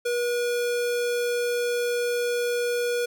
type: tone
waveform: square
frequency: 482.2 Hz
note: B4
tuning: 41 cents flat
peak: -24 dBFS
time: 0.05-3.06 s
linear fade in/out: 10 ms
effects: none

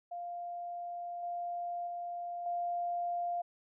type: tone with level steps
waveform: sine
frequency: 698.5 Hz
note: F5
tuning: in tune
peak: -38 / -35 / -37 / -32 dBFS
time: 0.11-3.42 s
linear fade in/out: 10 ms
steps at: 1.23 / 1.87 / 2.46 s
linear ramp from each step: 2 ms
effects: none

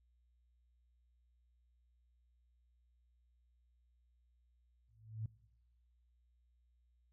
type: tone with exponential growth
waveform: sine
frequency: 110 Hz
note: A2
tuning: in tune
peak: -35 dBFS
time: 4.88-5.26 s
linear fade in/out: 5 ms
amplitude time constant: 81 ms
effects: noise-tail reverb RT60 1.0 s tail -22 dB re dry + added 60 Hz sine -70 dBFS peak until 7.12 s

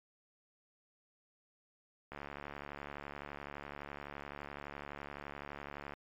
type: click train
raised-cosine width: 0.5 ms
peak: -29 dBFS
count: 275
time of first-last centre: 2.12-5.936 s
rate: 71.8 Hz
effects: MP3 48 kbps

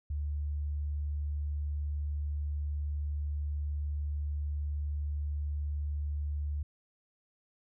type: tone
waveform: sine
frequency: 73.42 Hz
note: D2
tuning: in tune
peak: -31 dBFS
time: 0.1-6.63 s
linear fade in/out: 5 ms
effects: none

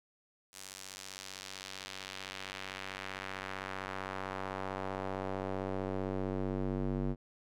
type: tone with band-pass filter sweep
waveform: square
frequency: 47.76 Hz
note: G1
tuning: 44 cents flat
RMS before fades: -39 dBFS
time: 0.52-7.16 s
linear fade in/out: 50 ms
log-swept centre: 8000 to 250 Hz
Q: 0.99
effects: none

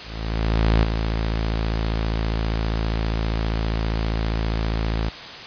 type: tone with ADSR envelope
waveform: sawtooth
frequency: 55 Hz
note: A1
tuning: in tune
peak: -10 dBFS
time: 0.02-5.1 s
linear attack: 810 ms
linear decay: 5 ms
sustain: -7 dB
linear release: 18 ms
effects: white hiss -35 dBFS RMS until 5.46 s + resampled to 11025 Hz

